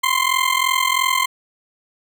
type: ring-modulated tone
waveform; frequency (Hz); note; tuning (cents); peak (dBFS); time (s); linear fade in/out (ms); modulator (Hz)
20% pulse; 1046.5; C6; 0; -8; 0.03-1.26; 10; 21.5
effects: none